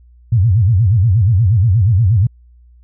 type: tone with vibrato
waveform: sine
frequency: 103.7 Hz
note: G#2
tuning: 2 cents flat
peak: -8 dBFS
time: 0.32-2.27 s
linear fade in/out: 5 ms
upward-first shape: sine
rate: 8.4 Hz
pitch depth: 280 cents each way
effects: added 60 Hz sine -42 dBFS peak until 2.83 s